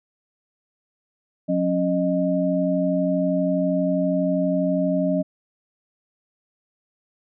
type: tone cluster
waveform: sine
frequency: 181.2 / 273.6 / 617 Hz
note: F#3 / C#4 / D#5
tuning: -36 / -23 / -15 cents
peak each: -23 dBFS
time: 1.48-5.23 s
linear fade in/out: 20 ms
effects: none